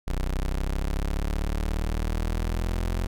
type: linear sweep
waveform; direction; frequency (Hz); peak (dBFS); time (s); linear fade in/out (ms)
30% pulse; up; 30.63 to 43.65; -22; 0.07-3.07; 10
effects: none